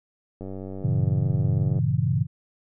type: click train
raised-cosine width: 2 ms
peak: -23 dBFS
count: 133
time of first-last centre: 0.41-1.788 s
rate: 95.8 Hz
type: chord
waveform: sine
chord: G diminished seventh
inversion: none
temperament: equal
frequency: 98 / 116.54 / 138.59 / 164.81 Hz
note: G2 / Bb2 / Db3 / Fb3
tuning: 0 / 0 / 0 / 0 cents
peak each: -27 / -25 / -24 / -27 dBFS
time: 0.81-2.27 s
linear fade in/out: 50 ms
effects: none